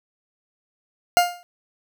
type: tone with exponential decay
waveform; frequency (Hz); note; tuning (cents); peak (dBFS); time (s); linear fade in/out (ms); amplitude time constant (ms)
40% pulse; 705; F5; +16; -9; 1.17-1.43; 0; 56
effects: none